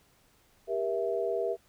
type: chord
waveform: sine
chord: E diminished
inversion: first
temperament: just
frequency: 395.6 / 474.7 / 659.3 Hz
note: G4 / Bb4 / E5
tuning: +16 / +31 / 0 cents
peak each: -32 dBFS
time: 0.67-1.57 s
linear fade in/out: 50 ms
effects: pink hiss -65 dBFS RMS until 1.68 s